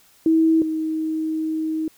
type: tone pair in turn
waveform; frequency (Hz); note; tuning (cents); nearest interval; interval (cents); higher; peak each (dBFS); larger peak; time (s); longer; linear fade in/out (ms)
sine; 322.6 / 316.1; E4 / D#4; -37 / +27; unison; 36; first; -13 / -21; first; 0.26-0.62 / 0.62-1.88; second; 2
effects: white hiss -55 dBFS RMS until 1.97 s